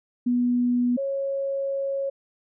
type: tone pair in turn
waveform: sine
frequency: 244.6 / 549.1 Hz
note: B3 / C#5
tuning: -16 / -17 cents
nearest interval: octave + major second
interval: 1399 cents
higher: second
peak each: -19 / -24 dBFS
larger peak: first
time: 0.26-0.97 / 0.97-2.1 s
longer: second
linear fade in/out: 10 ms
effects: none